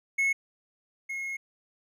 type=tone pair in turn; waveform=triangle; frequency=2187 / 2163 Hz; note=C#7 / C#7; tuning=-24 / -43 cents; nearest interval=unison; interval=19 cents; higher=first; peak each=-21 / -30 dBFS; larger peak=first; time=0.18-0.33 / 1.09-1.37 s; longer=second; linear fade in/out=10 ms; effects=none